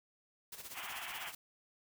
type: noise with tremolo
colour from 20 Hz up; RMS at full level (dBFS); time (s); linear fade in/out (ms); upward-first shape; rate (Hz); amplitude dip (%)
white; -46; 0.52-1.35; 5; sine; 16; 70
type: band-pass noise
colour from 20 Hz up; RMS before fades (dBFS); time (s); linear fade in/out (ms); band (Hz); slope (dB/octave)
white; -45; 0.73-1.33; 50; 670 to 3300; 96
effects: none